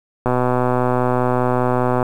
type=click train; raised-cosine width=1 ms; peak=-4 dBFS; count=222; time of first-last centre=0.26-2.028 s; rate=125 Hz; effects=7-bit